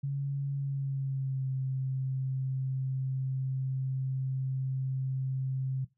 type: tone with pitch glide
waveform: sine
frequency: 139.3 to 132.09 Hz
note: C#3 to C3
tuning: +9 to +17 cents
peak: -29 dBFS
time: 0.03-5.85 s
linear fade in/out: 10 ms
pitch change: -92 cents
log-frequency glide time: 0.56-1.49 s
effects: noise-tail reverb RT60 0.2 s tail -17 dB re dry